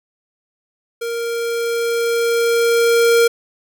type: tone with level ramp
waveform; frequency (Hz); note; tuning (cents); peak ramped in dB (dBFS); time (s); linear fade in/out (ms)
square; 466.2; A#4; 0; -22 to -10; 1.01-3.28; 10
effects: none